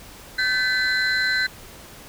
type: tone cluster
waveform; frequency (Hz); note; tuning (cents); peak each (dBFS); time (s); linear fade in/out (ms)
sine; 1536 / 1732 / 1997 / 4072; G6 / A6 / B6 / C8; -36 / -28 / +19 / -48; -20 / -28 / -25 / -24; 0.38-1.47; 10
effects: tanh soft clip ceiling -14 dBFS + pink hiss -43 dBFS RMS until 2.08 s